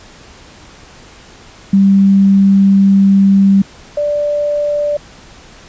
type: tone pair in turn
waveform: sine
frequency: 196 / 587.3 Hz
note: G3 / D5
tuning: 0 / 0 cents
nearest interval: octave + perfect fifth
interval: 1900 cents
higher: second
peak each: -5 / -12 dBFS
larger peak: first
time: 1.73-3.62 / 3.97-4.97 s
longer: first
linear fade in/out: 5 ms
effects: pink hiss -39 dBFS RMS until 5.68 s + resampled to 16000 Hz